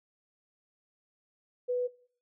sine tone, 494.4 Hz, B4, 2 cents sharp, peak -27 dBFS, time 1.68-1.88 s, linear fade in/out 20 ms, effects noise-tail reverb RT60 0.5 s tail -20 dB re dry

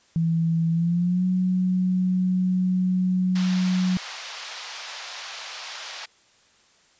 sine tone with pitch glide, 164.81 to 183.93 Hz, E3 to F#3, 0 to -10 cents, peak -19 dBFS, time 0.16-3.97 s, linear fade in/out 0 ms, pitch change +190 cents, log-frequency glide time 0.71-1.25 s
white band-pass noise, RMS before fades -37 dBFS, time 3.35-6.06 s, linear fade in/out 10 ms, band 630 to 5400 Hz, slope 24 dB/octave
effects white hiss -59 dBFS RMS until 6.99 s + resampled to 16000 Hz

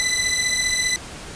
15% pulse beating tone pair, 1995 / 2010 Hz, B6 / B6, +17 / +30 cents, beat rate 15 Hz, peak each -16 dBFS, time 0-0.96 s, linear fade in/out 0 ms, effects pink hiss -36 dBFS RMS until 1.35 s + resampled to 22050 Hz

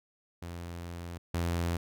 sawtooth tone pair in turn, 86 / 85.5 Hz, F2 / F2, -26 / -36 cents, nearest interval unison, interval 10 cents, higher first, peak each -35 / -25 dBFS, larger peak second, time 0.42-1.18 / 1.34-1.77 s, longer first, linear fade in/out 5 ms, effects none

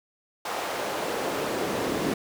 brown noise with high-pass filter sweep, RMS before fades -29 dBFS, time 0.45-2.14 s, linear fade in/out 5 ms, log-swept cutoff 730 to 270 Hz, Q 1.2, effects none

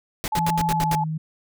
pink noise bursts, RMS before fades -27 dBFS, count 7, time 0.24-0.951 s, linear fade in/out 0 ms, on 39 ms, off 73 ms
sine tone with vibrato, 859 Hz, A5, 42 cents flat, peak -21 dBFS, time 0.32-1.04 s, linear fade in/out 5 ms, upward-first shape sine, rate 17 Hz, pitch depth 14 cents each way
sine tone with pitch glide, 165.9 to 157.5 Hz, E3 to D#3, +11 to +21 cents, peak -24 dBFS, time 0.36-1.18 s, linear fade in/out 10 ms, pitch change -90 cents, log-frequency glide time 0.65-0.96 s
effects none

